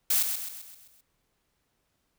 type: noise with echo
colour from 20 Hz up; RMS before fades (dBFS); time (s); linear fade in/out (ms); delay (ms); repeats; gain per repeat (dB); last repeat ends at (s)
blue; -24; 0.1-0.23; 5; 130; 6; -6; 1.01
effects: pink hiss -75 dBFS RMS until 2.18 s